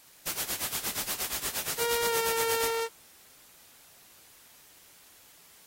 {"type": "noise with tremolo", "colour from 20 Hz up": "white", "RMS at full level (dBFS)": -30, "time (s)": [0.26, 2.71], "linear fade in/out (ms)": 10, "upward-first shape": "sine", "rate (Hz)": 8.5, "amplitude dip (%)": 80}
{"type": "tone with pitch glide", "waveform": "sawtooth", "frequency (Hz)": [469.7, 456.9], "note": ["A#4", "A#4"], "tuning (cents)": [13, -35], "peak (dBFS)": -24, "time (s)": [1.77, 2.89], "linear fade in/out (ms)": 50, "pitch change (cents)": -48, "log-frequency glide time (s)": [2.07, 2.16]}
{"effects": ["white hiss -56 dBFS RMS until 5.66 s", "AAC 48 kbps"]}